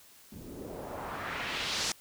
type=noise with low-pass filter sweep; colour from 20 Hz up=white; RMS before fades=-37 dBFS; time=0.32-1.92 s; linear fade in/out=2 ms; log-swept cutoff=210 to 6500 Hz; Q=1.5; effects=white hiss -57 dBFS RMS until 2 s